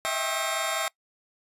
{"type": "tone cluster", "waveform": "20% pulse", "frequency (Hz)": [638, 663, 789, 1082, 3684], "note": ["D#5", "E5", "G5", "C#6", "A#7"], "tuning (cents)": [43, 10, 11, -42, -21], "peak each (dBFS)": -28, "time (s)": [0.05, 0.88], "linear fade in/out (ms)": 0, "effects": ["noise-tail reverb RT60 0.1 s tail -23 dB re dry", "resampled to 32000 Hz"]}